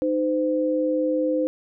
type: tone pair together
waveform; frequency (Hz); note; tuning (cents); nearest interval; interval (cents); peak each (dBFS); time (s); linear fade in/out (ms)
sine; 308.1 / 513; D#4 / C5; -17 / -34; major sixth; 883; -23 / -22; 0.02-1.47; 0
effects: none